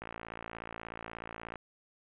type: click train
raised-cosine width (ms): 0.5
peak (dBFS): -26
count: 88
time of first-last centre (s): 0.02-1.557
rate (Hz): 56.6
effects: resampled to 8000 Hz + 10-bit